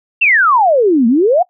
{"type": "exponential two-way sweep", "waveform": "sine", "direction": "down then up", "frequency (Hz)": [2794, 220.1, 757], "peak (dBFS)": -7, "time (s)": [0.21, 1.43], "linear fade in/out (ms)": 10, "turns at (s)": 1.07, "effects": ["noise-tail reverb RT60 0.1 s tail -21 dB re dry"]}